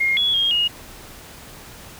sine tone with pitch steps, 2135 / 3374 / 3243 / 2866 Hz, C7 / G#7 / G#7 / F7, +34 / +27 / -42 / +44 cents, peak -16 dBFS, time 0-0.68 s, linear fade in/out 10 ms, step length 170 ms, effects pink hiss -41 dBFS RMS until 1.99 s

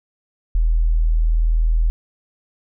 sine tone, 40.45 Hz, E1, 32 cents flat, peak -13 dBFS, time 0.55-1.9 s, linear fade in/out 0 ms, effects none

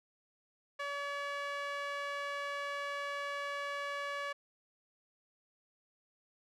sawtooth tone with band-pass filter, 569 Hz, C#5, 45 cents sharp, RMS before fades -39 dBFS, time 0.79-4.33 s, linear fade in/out 10 ms, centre 1600 Hz, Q 1.2, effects none

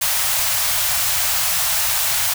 white band-stop noise, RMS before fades -19 dBFS, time 0.01-2.34 s, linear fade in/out 10 ms, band 140 to 600 Hz, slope 48 dB/octave, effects none

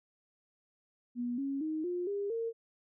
sine tone with pitch steps, 242.5 / 275.4 / 312.7 / 355 / 403.2 / 457.8 Hz, B3 / C#4 / D#4 / F4 / G4 / A#4, -31 / -11 / +9 / +28 / +49 / -31 cents, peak -32 dBFS, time 1.15-2.53 s, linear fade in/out 50 ms, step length 230 ms, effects none

